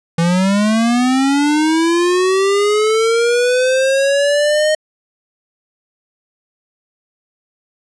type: linear sweep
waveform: square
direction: up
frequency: 164.81 to 621 Hz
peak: -12 dBFS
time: 0.18-4.75 s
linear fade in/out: 5 ms
effects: resampled to 22050 Hz